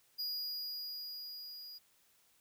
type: tone with level ramp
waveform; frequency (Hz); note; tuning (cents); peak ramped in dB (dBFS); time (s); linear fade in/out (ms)
square; 4882; D#8; -34; -36 to -48; 0.18-1.79; 20
effects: white hiss -70 dBFS RMS until 2.4 s